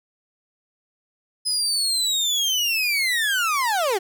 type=linear sweep; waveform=30% pulse; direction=down; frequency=5070 to 350 Hz; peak=-17 dBFS; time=1.45-3.99 s; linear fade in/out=20 ms; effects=none